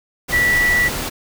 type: tone in noise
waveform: sine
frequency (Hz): 1950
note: B6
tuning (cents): -23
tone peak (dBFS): -13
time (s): 0.32-0.89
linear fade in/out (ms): 20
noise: pink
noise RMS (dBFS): -24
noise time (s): 0.28-1.1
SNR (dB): +8
effects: none